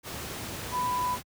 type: tone in noise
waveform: sine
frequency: 994 Hz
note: B5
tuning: 11 cents sharp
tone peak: -26 dBFS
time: 0.71-1.18 s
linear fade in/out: 50 ms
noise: pink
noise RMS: -37 dBFS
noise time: 0.03-1.23 s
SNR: +8 dB
effects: high-pass 60 Hz 12 dB/octave